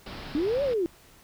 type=low-pass noise; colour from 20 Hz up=pink; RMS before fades=-40 dBFS; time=0.06-0.74 s; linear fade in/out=5 ms; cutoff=5300 Hz; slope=96 dB/octave
type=linear two-way sweep; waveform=sine; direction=up then down; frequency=277.2 to 583 to 322.5 Hz; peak=-23 dBFS; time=0.35-0.86 s; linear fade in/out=0 ms; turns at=0.63 s
effects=pink hiss -55 dBFS RMS until 1.23 s